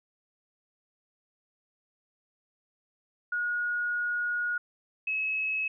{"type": "tone pair in turn", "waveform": "sine", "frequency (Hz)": [1445, 2575], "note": ["F#6", "E7"], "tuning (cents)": [-41, -41], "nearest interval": "minor seventh", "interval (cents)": 1000, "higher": "second", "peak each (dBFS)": -27, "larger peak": "neither", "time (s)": [[3.32, 4.58], [5.07, 5.68]], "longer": "first", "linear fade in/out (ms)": 5, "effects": []}